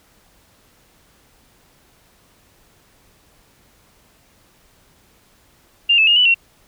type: tone with pitch steps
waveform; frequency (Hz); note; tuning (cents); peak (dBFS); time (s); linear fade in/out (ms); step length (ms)
sine; 2797 / 2616 / 2842 / 2970 / 2733; F7 / E7 / F7 / F#7 / F7; +2 / -14 / +30 / +6 / -38; -10; 5.89-6.345; 10; 91
effects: pink hiss -55 dBFS RMS until 6.67 s